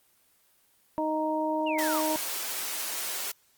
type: harmonic tone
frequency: 311.1 Hz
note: D#4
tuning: in tune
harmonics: 1 / 2 / 3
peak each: -30 / -30 / -30 dBFS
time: 0.98-2.16 s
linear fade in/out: 0 ms
type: exponential sweep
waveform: sine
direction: down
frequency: 2934 to 1076 Hz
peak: -33 dBFS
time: 1.66-2.01 s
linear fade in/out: 10 ms
type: high-pass noise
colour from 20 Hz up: white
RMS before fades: -33 dBFS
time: 1.78-3.32 s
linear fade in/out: 10 ms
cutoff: 380 Hz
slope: 12 dB/octave
effects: white hiss -65 dBFS RMS until 3.57 s + Opus 24 kbps